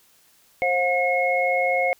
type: tone cluster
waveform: sine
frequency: 531 / 716 / 2168 Hz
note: C5 / F5 / C#7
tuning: +25 / +43 / -39 cents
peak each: -23 dBFS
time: 0.62-1.93 s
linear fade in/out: 0 ms
effects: white hiss -58 dBFS RMS until 1.99 s